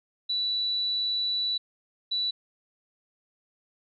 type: tone bursts at uneven times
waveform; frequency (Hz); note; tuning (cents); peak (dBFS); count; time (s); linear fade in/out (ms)
sine; 3951; B7; 0; -25; 2; 0.29-1.58 / 2.11-2.31; 10
effects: none